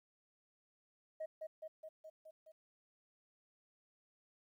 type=tone with echo; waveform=sine; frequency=630 Hz; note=D#5; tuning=21 cents sharp; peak=-38 dBFS; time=1.2-1.26 s; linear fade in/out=10 ms; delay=210 ms; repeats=6; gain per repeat=-3 dB; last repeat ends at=2.52 s; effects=tanh soft clip ceiling -38 dBFS + 13-bit